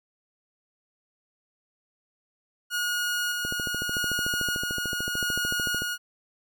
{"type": "tone with tremolo", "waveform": "sawtooth", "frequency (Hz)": 1442, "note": "F#6", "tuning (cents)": -45, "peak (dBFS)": -22, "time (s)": [2.7, 5.98], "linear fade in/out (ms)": 50, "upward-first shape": "square", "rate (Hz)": 0.81, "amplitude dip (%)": 25}
{"type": "click train", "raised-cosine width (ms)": 2, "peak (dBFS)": -21, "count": 33, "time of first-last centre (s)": [3.45, 5.82], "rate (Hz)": 13.5}
{"effects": []}